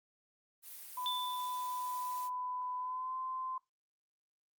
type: noise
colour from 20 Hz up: blue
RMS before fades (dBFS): -49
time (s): 0.62-2.3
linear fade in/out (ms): 50
type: tone with pitch glide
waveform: sine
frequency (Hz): 1000 to 1034.7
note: B5 to C6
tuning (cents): +21 to -20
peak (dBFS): -37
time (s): 0.97-3.58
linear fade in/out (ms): 5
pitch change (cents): +59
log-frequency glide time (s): 2.77-3.16
type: tone with exponential decay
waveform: sine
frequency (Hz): 3520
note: A7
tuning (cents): 0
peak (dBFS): -32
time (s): 1.06-2.03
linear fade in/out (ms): 0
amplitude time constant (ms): 210
effects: noise-tail reverb RT60 0.2 s tail -21 dB re dry + Opus 32 kbps